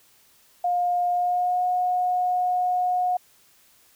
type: tone with pitch glide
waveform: sine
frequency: 710 to 724.9 Hz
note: F5 to F#5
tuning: +28 to -36 cents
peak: -20 dBFS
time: 0.64-3.17 s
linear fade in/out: 5 ms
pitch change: +36 cents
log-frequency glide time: 1.11-1.65 s
effects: white hiss -58 dBFS RMS until 3.95 s